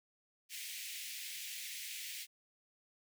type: high-pass noise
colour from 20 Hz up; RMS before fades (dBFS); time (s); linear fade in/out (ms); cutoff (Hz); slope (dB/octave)
pink; -45; 0.49-2.27; 50; 2000; 48
effects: none